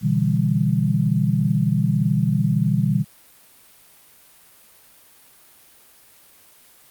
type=chord; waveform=sine; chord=E minor seventh; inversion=second; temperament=equal with one note detuned; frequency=123.47 / 146.83 / 164.81 / 198.05 Hz; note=B2 / D3 / E3 / G3; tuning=0 / 0 / 0 / +18 cents; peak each=-22 dBFS; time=0.01-3.05 s; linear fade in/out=50 ms; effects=white hiss -51 dBFS RMS until 6.9 s + Opus 48 kbps